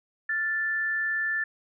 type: tone pair together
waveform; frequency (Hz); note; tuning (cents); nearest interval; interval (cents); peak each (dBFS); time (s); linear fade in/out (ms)
sine; 1396.9 / 1760; F6 / A6; 0 / 0; major third; 400; -37 / -25; 0.29-1.44; 5
effects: none